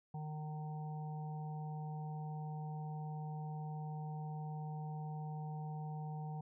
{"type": "harmonic tone", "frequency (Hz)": 153.1, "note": "D#3", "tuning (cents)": -28, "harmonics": [1, 3, 5, 6], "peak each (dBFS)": [-41, -57, -50, -56], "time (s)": [0.14, 6.41], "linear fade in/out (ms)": 5, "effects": []}